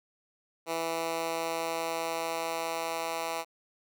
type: tone with high-pass filter sweep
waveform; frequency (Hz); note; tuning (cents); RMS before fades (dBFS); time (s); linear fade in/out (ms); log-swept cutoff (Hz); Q
10% pulse; 164.81; E3; 0; -33; 0.66-3.45; 50; 430 to 690; 0.95
effects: none